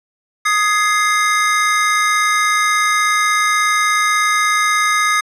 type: chord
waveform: square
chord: Ab major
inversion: second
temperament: equal with one note detuned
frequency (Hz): 1244.5 / 1682.5 / 2093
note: Eb6 / Ab6 / C7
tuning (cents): 0 / +22 / 0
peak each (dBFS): -16 / -22 / -18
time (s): 0.45-5.21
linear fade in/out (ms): 10
effects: low-pass 10000 Hz 12 dB/octave